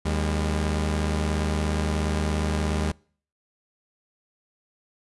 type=tone pair together; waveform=sawtooth; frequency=77 / 201.8 Hz; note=D#2 / G#3; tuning=-17 / -49 cents; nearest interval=octave + perfect fourth; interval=1668 cents; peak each=-20 / -25 dBFS; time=0.05-2.92 s; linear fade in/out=10 ms; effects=noise-tail reverb RT60 0.5 s tail -26 dB re dry + resampled to 24000 Hz